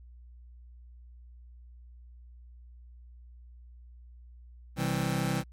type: chord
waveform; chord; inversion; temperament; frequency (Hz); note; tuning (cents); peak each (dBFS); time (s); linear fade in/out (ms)
sawtooth; C major; none; just; 130.81 / 163.52 / 196.22; C3 / E3 / G3; 0 / -14 / +2; -27 / -27 / -29; 4.76-5.44; 50
effects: added 60 Hz sine -48 dBFS peak until 5.52 s + MP3 64 kbps